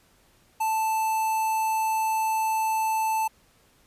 square tone with notch filter, 880 Hz, A5, in tune, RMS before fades -25 dBFS, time 0.6-3.28 s, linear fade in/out 10 ms, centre 3900 Hz, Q 0.96, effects pink hiss -61 dBFS RMS until 3.86 s + resampled to 32000 Hz

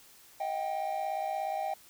triangle tone cluster, 631 / 730 / 787 Hz, D#5 / F#5 / G5, +24 / -24 / +7 cents, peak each -35 / -37 / -31 dBFS, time 0.4-1.74 s, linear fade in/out 5 ms, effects white hiss -57 dBFS RMS until 1.89 s

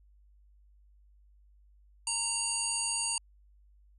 harmonic tone with a mistuned harmonic, 925 Hz, A#5, 14 cents flat, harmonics 1 / 3 / 5 / 7 / 9 / 10, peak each -41 / -39 / -37 / -37 / -35 / -35 dBFS, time 2.07-3.18 s, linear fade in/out 2 ms, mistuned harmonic 7, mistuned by +73 cents, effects added 50 Hz sine -58 dBFS peak until 3.98 s

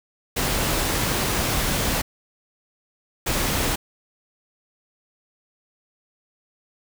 pink noise bursts at uneven times, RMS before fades -23 dBFS, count 2, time 0.36-2.02 / 3.26-3.76 s, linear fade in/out 10 ms, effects none

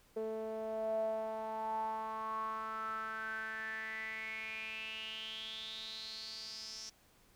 sawtooth tone with band-pass filter sweep, 220 Hz, A3, in tune, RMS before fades -41 dBFS, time 0.16-6.9 s, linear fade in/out 10 ms, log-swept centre 490 to 5600 Hz, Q 9, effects pink hiss -67 dBFS RMS until 7.35 s

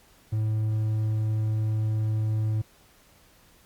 triangle tone, 108.6 Hz, A2, 22 cents flat, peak -21 dBFS, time 0.32-2.62 s, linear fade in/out 10 ms, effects pink hiss -58 dBFS RMS until 3.65 s + Opus 48 kbps

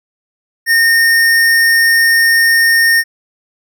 square tone, 1834 Hz, A#6, 29 cents flat, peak -8 dBFS, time 0.66-3.04 s, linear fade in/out 50 ms, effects none

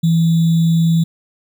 sine tone with sample-and-hold, 165.1 Hz, E3, 3 cents sharp, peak -10 dBFS, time 0.03-1.04 s, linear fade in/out 10 ms, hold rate 3675 Hz, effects none

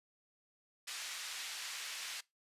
pink band-pass noise, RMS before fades -44 dBFS, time 0.87-2.21 s, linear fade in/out 10 ms, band 2000 to 8000 Hz, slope 12 dB/octave, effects noise-tail reverb RT60 0.2 s tail -22 dB re dry + resampled to 32000 Hz

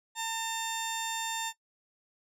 sawtooth tone pair together, 900 / 3600 Hz, A5 / A7, +39 / +39 cents, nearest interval 2 octaves, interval 2400 cents, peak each -30 / -32 dBFS, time 0.15-1.53 s, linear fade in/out 50 ms, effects noise-tail reverb RT60 0.1 s tail -17 dB re dry + resampled to 32000 Hz

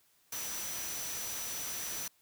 sine tone in noise, 5920 Hz, F#8, in tune, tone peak -41 dBFS, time 0.32-2.08 s, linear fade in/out 5 ms, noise white, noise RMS -40 dBFS, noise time 0.32-2.08 s, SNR -4 dB, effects white hiss -69 dBFS RMS until 2.21 s

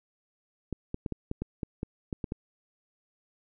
clicks, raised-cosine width 3 ms, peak -19 dBFS, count 11, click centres 0.727 / 0.944 / 1.062 / 1.123 / 1.314 / 1.42 / 1.632 / 1.831 / 2.128 / 2.242 / 2.321 s, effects none

